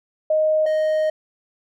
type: tone pair in turn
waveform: sine / triangle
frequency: 622 / 622 Hz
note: D#5 / D#5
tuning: -1 / -1 cents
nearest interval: unison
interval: 0 cents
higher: neither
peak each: -15 dBFS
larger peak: neither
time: 0.3-0.66 / 0.66-1.1 s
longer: second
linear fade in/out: 5 ms
effects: none